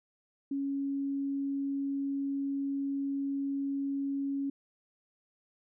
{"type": "tone", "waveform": "sine", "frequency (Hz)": 277.2, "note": "C#4", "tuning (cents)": 0, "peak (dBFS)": -30, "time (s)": [0.51, 4.5], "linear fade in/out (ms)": 5, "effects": []}